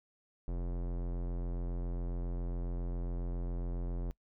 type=tone with low-pass filter; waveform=square; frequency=43.65 Hz; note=F1; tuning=in tune; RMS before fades=-36 dBFS; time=0.48-4.11 s; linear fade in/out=0 ms; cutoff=570 Hz; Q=0.85; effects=noise-tail reverb RT60 0.1 s tail -23 dB re dry